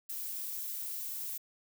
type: noise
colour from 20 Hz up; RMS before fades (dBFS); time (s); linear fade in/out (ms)
violet; -39; 0.09-1.38; 10
effects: none